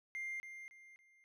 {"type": "tone with echo", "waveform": "triangle", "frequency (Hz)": 2100, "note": "C7", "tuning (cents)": 6, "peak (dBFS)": -37, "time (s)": [0.15, 0.4], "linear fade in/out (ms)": 0, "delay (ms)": 280, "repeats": 3, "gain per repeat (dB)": -9, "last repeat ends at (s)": 1.24, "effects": ["tanh soft clip ceiling -35 dBFS"]}